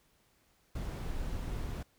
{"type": "noise", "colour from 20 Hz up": "brown", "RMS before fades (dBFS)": -37, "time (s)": [0.75, 1.83], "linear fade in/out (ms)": 5, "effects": ["pink hiss -70 dBFS RMS until 1.98 s"]}